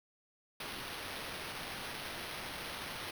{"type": "noise with sample-and-hold", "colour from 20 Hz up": "violet", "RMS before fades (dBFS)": -43, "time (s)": [0.6, 3.11], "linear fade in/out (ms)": 5, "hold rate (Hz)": 7350, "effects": []}